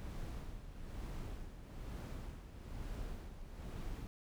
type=noise with tremolo; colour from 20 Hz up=brown; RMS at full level=-43 dBFS; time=0-4.07 s; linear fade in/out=0 ms; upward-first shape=sine; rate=1.1 Hz; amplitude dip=60%; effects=none